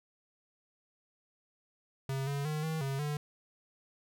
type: tone with pitch steps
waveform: square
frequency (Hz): 135 / 141.2 / 153 / 159.1 / 136.4 / 148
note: C#3 / C#3 / D#3 / D#3 / C#3 / D3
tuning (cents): -45 / +32 / -29 / +39 / -28 / +14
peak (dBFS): -33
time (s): 2.09-3.17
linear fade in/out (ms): 2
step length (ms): 180
effects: none